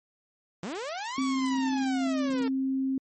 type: linear two-way sweep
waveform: sawtooth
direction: up then down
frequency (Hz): 155.56 to 1153 to 442.1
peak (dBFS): -29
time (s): 0.63-2.48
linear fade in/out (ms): 2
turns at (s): 1.21
type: noise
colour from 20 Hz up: blue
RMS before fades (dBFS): -41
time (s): 0.89-1.86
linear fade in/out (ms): 5
type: tone with pitch glide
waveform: sine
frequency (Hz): 264.6 to 266.1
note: C4 to C4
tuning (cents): +20 to +29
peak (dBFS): -25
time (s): 1.18-2.98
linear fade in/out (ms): 2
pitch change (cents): +9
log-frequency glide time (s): 1.62-2.76
effects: low-pass 11000 Hz 12 dB/octave + MP3 32 kbps